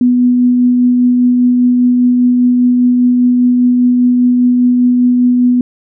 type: tone with tremolo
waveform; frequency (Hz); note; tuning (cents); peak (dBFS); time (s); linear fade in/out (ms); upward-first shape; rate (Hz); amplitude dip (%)
sine; 246.9; B3; 0; -5; 0.01-5.61; 2; triangle; 5; 25
effects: none